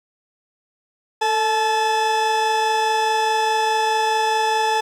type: tone pair together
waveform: 40% pulse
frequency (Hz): 444.9 / 865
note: A4 / A5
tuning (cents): +19 / -30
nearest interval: octave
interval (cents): 1151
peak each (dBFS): -23 / -17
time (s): 1.21-4.81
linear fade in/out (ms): 10
effects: low-pass 7000 Hz 12 dB/octave + 8-bit